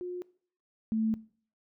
sine tone pair in turn, 358.4 / 220.7 Hz, F4 / A3, +45 / +5 cents, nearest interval minor sixth, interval 840 cents, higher first, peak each -34 / -26 dBFS, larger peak second, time 0.01-0.22 / 0.92-1.14 s, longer second, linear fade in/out 0 ms, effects noise-tail reverb RT60 0.5 s tail -21 dB re dry

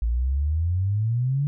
sine exponential sweep, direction up, 55 to 146.83 Hz, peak -20 dBFS, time 0.02-1.47 s, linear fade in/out 0 ms, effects none

